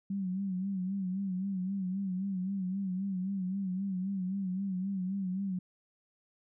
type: tone with vibrato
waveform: sine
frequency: 190.2 Hz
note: F#3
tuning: 48 cents sharp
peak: -31 dBFS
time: 0.1-5.59 s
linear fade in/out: 5 ms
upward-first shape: sine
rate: 3.8 Hz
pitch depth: 80 cents each way
effects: none